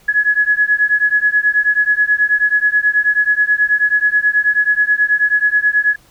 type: beating tone pair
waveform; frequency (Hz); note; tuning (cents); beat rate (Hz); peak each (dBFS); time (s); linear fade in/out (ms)
sine; 1684 / 1693.3; G#6 / G#6; +24 / +33; 9.3; -14; 0.08-5.96; 10
effects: pink hiss -50 dBFS RMS until 6.1 s